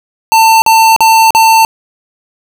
square tone bursts, 895 Hz, A5, 29 cents sharp, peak -4 dBFS, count 4, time 0.32-1.649 s, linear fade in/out 0 ms, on 300 ms, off 43 ms, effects none

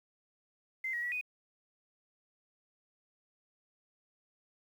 sine tone with pitch steps, 2075 / 1903 / 1936 / 2488 Hz, C7 / A#6 / B6 / D#7, -15 / +35 / -35 / -1 cents, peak -33 dBFS, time 0.84-1.212 s, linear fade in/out 5 ms, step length 93 ms, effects 10-bit

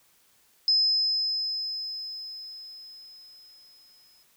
sine tone with exponential decay, 5100 Hz, D#8, 42 cents sharp, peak -18 dBFS, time 0.68-4.23 s, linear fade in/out 1 ms, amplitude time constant 770 ms, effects white hiss -63 dBFS RMS until 4.36 s

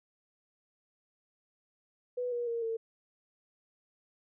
sine tone with pitch steps, 493.9 / 479.6 / 465.6 / 452.1 Hz, B4 / A#4 / A#4 / A4, 0 / +49 / -2 / +47 cents, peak -31 dBFS, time 2.17-2.77 s, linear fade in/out 10 ms, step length 150 ms, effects none

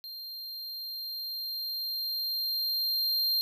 square tone with level ramp, 4186 Hz, C8, in tune, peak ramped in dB -40 to -25 dBFS, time 0.04-3.41 s, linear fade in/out 0 ms, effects none

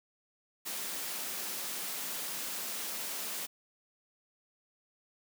white high-pass noise, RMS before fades -38 dBFS, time 0.65-3.47 s, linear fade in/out 20 ms, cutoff 160 Hz, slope 48 dB/octave, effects none

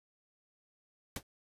pink noise with exponential decay, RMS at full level -33 dBFS, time 1.16-1.23 s, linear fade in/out 2 ms, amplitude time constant 15 ms, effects resampled to 32000 Hz

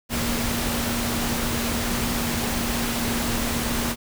sine tone in noise, 235.9 Hz, A#3, 21 cents sharp, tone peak -28 dBFS, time 0.09-3.96 s, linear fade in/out 50 ms, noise pink, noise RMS -26 dBFS, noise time 0.09-3.96 s, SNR -5 dB, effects none

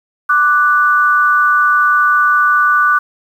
sine tone pair together, 1174.7 / 1480 Hz, D6 / F#6, 0 / 0 cents, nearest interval major third, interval 400 cents, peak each -11 dBFS, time 0.29-2.99 s, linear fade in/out 10 ms, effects 7-bit

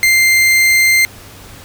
40% pulse tone, 2093 Hz, C7, in tune, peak -7 dBFS, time 0.03-1.05 s, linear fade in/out 0 ms, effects added 98 Hz sine -41 dBFS peak until 1.64 s + pink hiss -37 dBFS RMS until 1.64 s

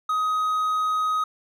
triangle tone, 1258 Hz, D#6, 19 cents sharp, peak -19 dBFS, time 0.09-1.24 s, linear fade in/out 5 ms, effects none

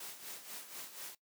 white noise with tremolo, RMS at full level -45 dBFS, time 0-1.15 s, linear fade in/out 5 ms, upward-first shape sine, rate 4.1 Hz, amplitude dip 65%, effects noise-tail reverb RT60 0.1 s tail -18 dB re dry + high-pass 200 Hz 12 dB/octave

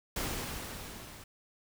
pink noise with level ramp, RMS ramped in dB -34 to -50 dBFS, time 0.16-1.24 s, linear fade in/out 5 ms, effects none

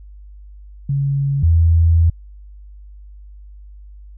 sine tone pair in turn, 139.4 / 82.89 Hz, C#3 / E2, +10 / +10 cents, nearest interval major sixth, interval 900 cents, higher first, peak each -15 / -9 dBFS, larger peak second, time 0.89-1.43 / 1.43-2.1 s, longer second, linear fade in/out 5 ms, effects added 50 Hz sine -36 dBFS peak until 4.17 s

